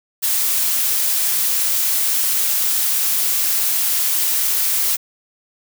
blue noise, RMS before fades -18 dBFS, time 0.22-4.97 s, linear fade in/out 20 ms, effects none

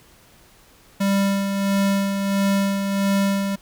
square tone with tremolo, 197.4 Hz, G3, 12 cents sharp, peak -17 dBFS, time 1-3.56 s, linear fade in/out 10 ms, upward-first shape sine, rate 1.5 Hz, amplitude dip 45%, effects pink hiss -52 dBFS RMS until 3.61 s

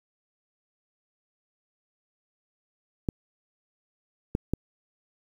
clicks, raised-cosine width 3 ms, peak -13 / -12 / -12 dBFS, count 3, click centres 3.088 / 4.351 / 4.536 s, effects 8-bit

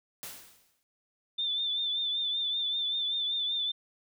white noise with exponential decay, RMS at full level -39 dBFS, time 0.23-0.83 s, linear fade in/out 0 ms, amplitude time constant 130 ms
sine tone with vibrato, 3548 Hz, A7, 14 cents sharp, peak -28 dBFS, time 1.38-3.72 s, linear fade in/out 10 ms, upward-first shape triangle, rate 5.2 Hz, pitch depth 55 cents each way
effects none

